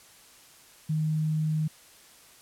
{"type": "tone", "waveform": "sine", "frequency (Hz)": 155.56, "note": "D#3", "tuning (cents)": 0, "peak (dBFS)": -24, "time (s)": [0.89, 1.68], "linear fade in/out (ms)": 10, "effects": ["white hiss -54 dBFS RMS until 2.41 s", "low-pass 12000 Hz 12 dB/octave"]}